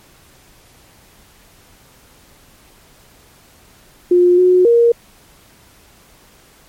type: tone with pitch steps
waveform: sine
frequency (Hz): 355.4 / 364.1 / 469.4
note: F4 / F#4 / A#4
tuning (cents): +30 / -28 / +12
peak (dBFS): -7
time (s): 4.11-4.92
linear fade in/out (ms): 5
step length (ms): 270
effects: pink hiss -48 dBFS RMS until 6.68 s + MP3 64 kbps